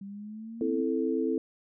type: exponential sweep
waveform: sine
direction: up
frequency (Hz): 195.4 to 246.9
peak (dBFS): -38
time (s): 0.01-0.81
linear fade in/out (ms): 5
type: chord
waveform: sine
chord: A minor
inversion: first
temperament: equal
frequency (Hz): 261.6 / 329.6 / 440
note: C4 / E4 / A4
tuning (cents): 0 / 0 / 0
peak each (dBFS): -30 / -30 / -30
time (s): 0.61-1.38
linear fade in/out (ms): 2
effects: none

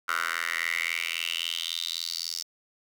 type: tone with high-pass filter sweep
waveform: 10% pulse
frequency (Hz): 83.7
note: E2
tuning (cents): +27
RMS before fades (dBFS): -31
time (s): 0.08-2.43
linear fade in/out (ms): 10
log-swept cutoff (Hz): 1400 to 5200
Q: 5.6
effects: none

